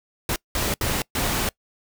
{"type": "noise bursts at uneven times", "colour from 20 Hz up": "pink", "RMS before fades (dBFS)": -24, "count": 4, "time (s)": [[0.29, 0.36], [0.55, 0.74], [0.81, 1.02], [1.15, 1.49]], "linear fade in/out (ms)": 2, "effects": ["noise-tail reverb RT60 0.1 s tail -24 dB re dry"]}